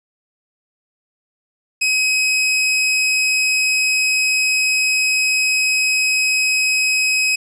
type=tone; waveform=sawtooth; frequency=2539 Hz; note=D#7; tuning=34 cents sharp; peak=-11 dBFS; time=1.81-7.36 s; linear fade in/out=10 ms; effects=resampled to 22050 Hz + 8-bit